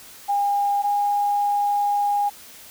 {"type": "tone pair in turn", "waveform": "sine", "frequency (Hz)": [810, 817], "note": ["G#5", "G#5"], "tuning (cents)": [-43, -29], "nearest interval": "unison", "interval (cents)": 14, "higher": "second", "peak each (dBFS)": -18, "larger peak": "neither", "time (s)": [[0.28, 0.83], [0.83, 2.3]], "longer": "second", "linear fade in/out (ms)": 20, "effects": ["white hiss -44 dBFS RMS until 2.7 s"]}